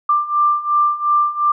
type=beating tone pair; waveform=sine; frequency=1183 / 1185.8 Hz; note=D6 / D6; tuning=+12 / +16 cents; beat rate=2.8 Hz; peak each=-18 / -15 dBFS; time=0.09-1.52 s; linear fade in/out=5 ms; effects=none